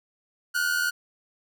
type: tone pair together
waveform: 45% pulse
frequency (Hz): 1435.6 / 1517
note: F6 / F#6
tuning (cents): +47 / +43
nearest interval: minor second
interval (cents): 96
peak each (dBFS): -25 / -27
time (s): 0.54-0.91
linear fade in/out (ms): 20
effects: none